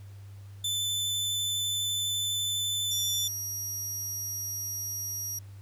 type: tone with vibrato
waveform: sawtooth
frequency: 3520 Hz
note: A7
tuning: in tune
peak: -25 dBFS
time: 0.64-3.28 s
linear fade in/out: 5 ms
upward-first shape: sine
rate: 12 Hz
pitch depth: 8 cents each way
type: tone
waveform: 25% pulse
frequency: 5700 Hz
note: F8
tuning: 34 cents sharp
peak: -28 dBFS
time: 2.91-5.39 s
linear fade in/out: 5 ms
effects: added 99 Hz sine -43 dBFS peak until 5.61 s + pink hiss -61 dBFS RMS until 5.61 s